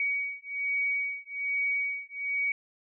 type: beating tone pair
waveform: sine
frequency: 2255 / 2256.2 Hz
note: C#7 / C#7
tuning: +29 / +30 cents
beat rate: 1.2 Hz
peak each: -31 dBFS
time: 0-2.52 s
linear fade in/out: 2 ms
effects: none